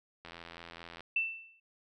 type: click train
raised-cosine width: 0.3 ms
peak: -30 dBFS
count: 65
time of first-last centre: 0.25-1.007 s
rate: 84.6 Hz
type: tone with exponential decay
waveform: sine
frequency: 2670 Hz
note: E7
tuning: 22 cents sharp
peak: -25 dBFS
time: 1.16-1.6 s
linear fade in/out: 5 ms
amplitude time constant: 94 ms
effects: none